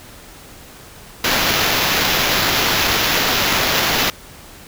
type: noise with sample-and-hold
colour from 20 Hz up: blue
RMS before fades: -17 dBFS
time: 1.24-4.1 s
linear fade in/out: 2 ms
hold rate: 8820 Hz
effects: pink hiss -40 dBFS RMS until 4.67 s